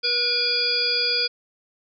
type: harmonic tone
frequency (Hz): 482.6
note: B4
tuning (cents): -40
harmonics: 1 / 3 / 5 / 7 / 9 / 10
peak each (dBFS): -31 / -32 / -29 / -31 / -31 / -21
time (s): 0.03-1.28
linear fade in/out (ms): 20
effects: none